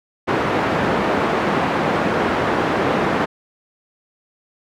pink band-pass noise, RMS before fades -19 dBFS, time 0.27-3.26 s, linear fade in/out 20 ms, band 200 to 1600 Hz, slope 12 dB/octave, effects none

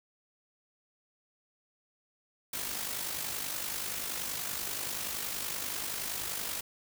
white noise with amplitude modulation, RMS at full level -34 dBFS, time 2.53-6.61 s, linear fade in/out 5 ms, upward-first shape sine, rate 50.5 Hz, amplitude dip 50%, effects none

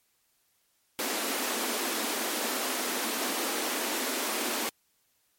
pink high-pass noise, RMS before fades -31 dBFS, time 0.99-4.69 s, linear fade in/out 0 ms, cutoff 220 Hz, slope 96 dB/octave, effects white hiss -71 dBFS RMS until 5.38 s + MP3 64 kbps

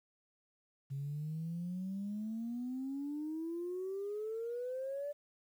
sine exponential sweep, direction up, 135.4 to 587.3 Hz, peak -36 dBFS, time 0.9-5.13 s, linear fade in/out 20 ms, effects tanh soft clip ceiling -33 dBFS + 11-bit

